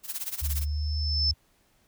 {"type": "noise with tremolo", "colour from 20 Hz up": "blue", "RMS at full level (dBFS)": -31, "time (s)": [0.03, 0.66], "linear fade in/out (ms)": 50, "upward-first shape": "sine", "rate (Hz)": 17, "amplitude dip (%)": 85}
{"type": "tone with exponential growth", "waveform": "sine", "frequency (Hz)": 5274, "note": "E8", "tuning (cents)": 0, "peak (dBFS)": -21, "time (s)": [0.29, 1.31], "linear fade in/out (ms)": 1, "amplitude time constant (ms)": 220}
{"type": "tone with pitch glide", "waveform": "sine", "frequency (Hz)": [72.8, 75.15], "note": ["D2", "D2"], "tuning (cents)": [-15, 40], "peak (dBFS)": -26, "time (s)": [0.41, 1.34], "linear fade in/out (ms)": 20, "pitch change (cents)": 55, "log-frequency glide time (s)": [0.51, 0.8]}
{"effects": ["pink hiss -66 dBFS RMS until 1.87 s"]}